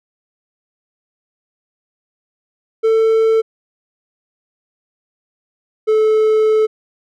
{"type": "tone pair in turn", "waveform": "triangle", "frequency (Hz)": [445.6, 434.4], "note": ["A4", "A4"], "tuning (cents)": [22, -22], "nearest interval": "unison", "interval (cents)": 44, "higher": "first", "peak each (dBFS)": -8, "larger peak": "neither", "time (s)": [[2.83, 3.42], [5.87, 6.67]], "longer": "second", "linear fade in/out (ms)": 20, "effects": []}